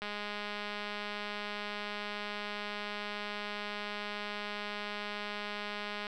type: click train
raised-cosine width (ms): 0.3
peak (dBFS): -23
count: 1253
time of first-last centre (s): 0.02-6.068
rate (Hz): 207
effects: none